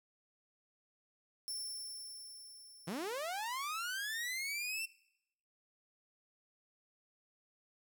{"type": "tone with exponential decay", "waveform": "20% pulse", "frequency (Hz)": 5390, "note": "E8", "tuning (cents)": 38, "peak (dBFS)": -33, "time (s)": [1.48, 4.57], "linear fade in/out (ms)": 0, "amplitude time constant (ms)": 670}
{"type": "linear sweep", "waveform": "sawtooth", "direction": "up", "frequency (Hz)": [150.3, 2720], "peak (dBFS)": -34, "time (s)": [2.87, 4.86], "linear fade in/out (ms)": 10}
{"effects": ["noise-tail reverb RT60 0.8 s tail -21 dB re dry"]}